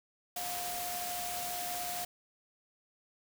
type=tone in noise; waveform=sine; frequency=710 Hz; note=F5; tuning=28 cents sharp; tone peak=-39 dBFS; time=0.36-2.05 s; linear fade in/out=5 ms; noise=white; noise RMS=-39 dBFS; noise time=0.36-2.05 s; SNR=-3 dB; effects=none